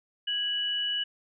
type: tone pair together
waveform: sine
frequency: 1653 / 2948 Hz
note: G#6 / F#7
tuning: -9 / -7 cents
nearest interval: minor seventh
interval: 1002 cents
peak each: -37 / -27 dBFS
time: 0.27-1.04 s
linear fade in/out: 10 ms
effects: none